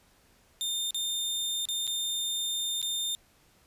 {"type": "tone with dropouts", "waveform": "sawtooth", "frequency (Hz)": 3622, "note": "A7", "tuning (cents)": 49, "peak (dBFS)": -26, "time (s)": [0.61, 3.15], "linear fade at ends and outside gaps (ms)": 0, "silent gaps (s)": [[0.907, 0.945], [1.654, 1.687], [1.869, 1.876], [2.816, 2.827]], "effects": ["pink hiss -63 dBFS RMS until 3.66 s", "resampled to 32000 Hz"]}